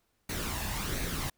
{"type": "noise with flanger", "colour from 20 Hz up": "pink", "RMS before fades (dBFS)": -34, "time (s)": [0.29, 1.3], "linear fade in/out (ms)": 5, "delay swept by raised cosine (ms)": [0.48, 1.15], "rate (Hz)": 1.4, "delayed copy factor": 0.5, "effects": ["pink hiss -75 dBFS RMS until 1.37 s"]}